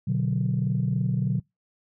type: chord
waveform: sine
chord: B minor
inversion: none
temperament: equal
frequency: 123.47 / 146.83 / 185 Hz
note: B2 / D3 / F#3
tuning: 0 / 0 / 0 cents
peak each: -25 / -26 / -26 dBFS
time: 0.07-1.4 s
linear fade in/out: 10 ms
effects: noise-tail reverb RT60 0.2 s tail -26 dB re dry + tanh soft clip ceiling -15 dBFS